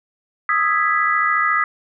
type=chord; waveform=sine; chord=E major seventh; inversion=third; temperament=equal; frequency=1244.5 / 1318.5 / 1661.2 / 1975.5 Hz; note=D#6 / E6 / G#6 / B6; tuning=0 / 0 / 0 / 0 cents; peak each=-18 / -24 / -23 / -20 dBFS; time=0.49-1.64 s; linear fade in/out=2 ms; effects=none